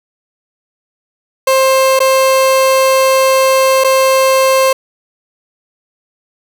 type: tone with dropouts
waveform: 30% pulse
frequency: 529 Hz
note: C5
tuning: 19 cents sharp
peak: -5 dBFS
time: 1.47-4.73 s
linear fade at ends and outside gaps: 5 ms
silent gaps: 1.992-2.002 / 3.839-3.844 s
effects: none